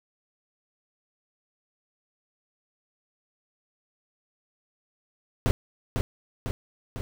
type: noise with echo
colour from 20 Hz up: brown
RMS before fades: -21 dBFS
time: 5.46-5.51 s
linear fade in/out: 0 ms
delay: 500 ms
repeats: 3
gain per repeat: -4 dB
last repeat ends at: 7.01 s
effects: none